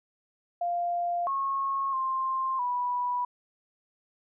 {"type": "tone with pitch steps", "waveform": "sine", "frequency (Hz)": [697, 1091, 1054, 982], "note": ["F5", "C#6", "C6", "B5"], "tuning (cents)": [-4, -28, 12, -10], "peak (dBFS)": -26, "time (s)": [0.61, 3.25], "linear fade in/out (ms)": 5, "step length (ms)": 660, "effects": []}